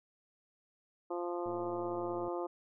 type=harmonic tone; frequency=174.61 Hz; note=F3; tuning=in tune; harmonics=2 / 3 / 4 / 5 / 6 / 7; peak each=-37 / -41 / -43 / -45 / -47 / -48 dBFS; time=1.1-2.47 s; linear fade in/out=10 ms
type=click train; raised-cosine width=2 ms; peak=-37 dBFS; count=92; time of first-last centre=1.46-2.28 s; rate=111 Hz
effects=none